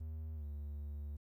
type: tone with pitch glide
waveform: triangle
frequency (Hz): 78.6 to 72.91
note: D#2 to D2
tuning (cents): +18 to -12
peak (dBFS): -39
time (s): 0-1.17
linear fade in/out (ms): 10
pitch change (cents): -130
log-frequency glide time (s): 0.35-0.44
effects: 13-bit